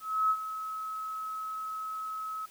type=tone with ADSR envelope; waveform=sine; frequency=1287 Hz; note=E6; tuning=42 cents flat; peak=-22 dBFS; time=0-2.46 s; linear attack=300 ms; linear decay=61 ms; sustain=-12 dB; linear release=10 ms; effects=white hiss -56 dBFS RMS until 2.5 s